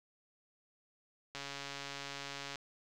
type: click train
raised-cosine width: 0.2 ms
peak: -25 dBFS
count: 170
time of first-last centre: 1.35-2.557 s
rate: 140 Hz
effects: none